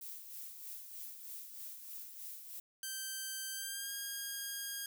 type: noise with tremolo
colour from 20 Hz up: violet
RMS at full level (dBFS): -46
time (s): 0.01-2.6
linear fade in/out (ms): 5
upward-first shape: sine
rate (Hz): 3.2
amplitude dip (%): 50
type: tone with pitch glide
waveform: 5% pulse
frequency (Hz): 1560 to 1625.3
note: G6 to G#6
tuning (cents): -9 to -38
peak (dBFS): -29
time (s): 2.83-4.86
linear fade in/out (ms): 2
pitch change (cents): +71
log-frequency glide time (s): 3.51-3.93
effects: none